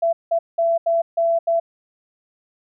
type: tone bursts at uneven times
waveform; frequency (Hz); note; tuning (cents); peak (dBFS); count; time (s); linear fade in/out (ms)
sine; 670; E5; +28; -15; 6; 0.02-0.13 / 0.31-0.39 / 0.58-0.78 / 0.86-1.02 / 1.17-1.39 / 1.47-1.6; 10
effects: none